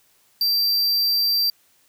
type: tone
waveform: square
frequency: 4699 Hz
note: D8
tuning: in tune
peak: -18 dBFS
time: 0.41-1.5 s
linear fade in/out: 2 ms
effects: white hiss -60 dBFS RMS until 1.88 s